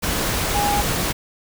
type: tone in noise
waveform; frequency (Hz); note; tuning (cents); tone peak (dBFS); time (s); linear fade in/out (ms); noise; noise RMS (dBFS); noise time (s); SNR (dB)
sine; 820; G#5; -22; -19; 0.54-0.82; 20; pink; -22; 0.02-1.13; 0
effects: none